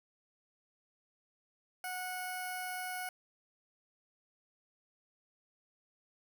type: tone with notch filter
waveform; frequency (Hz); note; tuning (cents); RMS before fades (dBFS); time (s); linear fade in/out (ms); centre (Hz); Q
10% pulse; 734; F#5; -14; -40; 1.84-3.09; 2; 3600; 0.76
effects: 12-bit